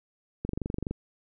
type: click train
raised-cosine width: 3 ms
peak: -18 dBFS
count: 12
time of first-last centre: 0.45-0.91 s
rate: 23.9 Hz
effects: none